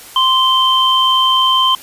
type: tone pair together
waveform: sine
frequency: 1041 / 3119 Hz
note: C6 / G7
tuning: -9 / -9 cents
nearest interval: octave + perfect fifth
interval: 1900 cents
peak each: -12 dBFS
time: 0.16-1.75 s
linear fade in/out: 2 ms
effects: white hiss -36 dBFS RMS until 1.82 s + resampled to 32000 Hz